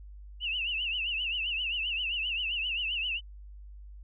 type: tone with vibrato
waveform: sine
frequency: 2789 Hz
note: F7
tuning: 3 cents flat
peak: -29 dBFS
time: 0.4-3.21 s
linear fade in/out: 50 ms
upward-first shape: triangle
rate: 7.6 Hz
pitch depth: 160 cents each way
effects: added 50 Hz sine -44 dBFS peak until 4.03 s